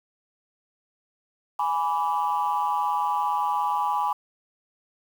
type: chord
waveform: sine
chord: G# diminished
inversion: none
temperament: equal with one note detuned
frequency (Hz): 830.6 / 987.8 / 1157.8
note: G#5 / B5 / D6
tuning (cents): 0 / 0 / -25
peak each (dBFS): -25 / -25 / -28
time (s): 1.59-4.13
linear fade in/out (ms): 5
effects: tanh soft clip ceiling -15 dBFS + 8-bit